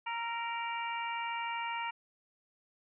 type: harmonic tone with a mistuned harmonic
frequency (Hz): 466.3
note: A#4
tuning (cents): +1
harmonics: 2 / 3 / 4 / 5 / 6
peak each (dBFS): -36 / -44 / -45 / -41 / -44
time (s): 0.06-1.91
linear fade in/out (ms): 10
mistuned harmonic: 3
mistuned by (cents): -33
effects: none